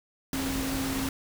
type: tone in noise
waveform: sine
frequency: 268.2 Hz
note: C4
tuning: 43 cents sharp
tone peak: -30 dBFS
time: 0.33-1.09 s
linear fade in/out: 2 ms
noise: pink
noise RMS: -33 dBFS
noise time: 0.33-1.09 s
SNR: 0 dB
effects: none